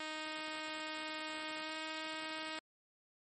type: tone with pitch glide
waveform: 5% pulse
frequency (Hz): 311.1 to 314.4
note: D#4 to D#4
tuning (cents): 0 to +18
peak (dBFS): -29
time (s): 0-2.59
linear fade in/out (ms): 2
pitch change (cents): +18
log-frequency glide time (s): 1.59-1.75
effects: MP3 32 kbps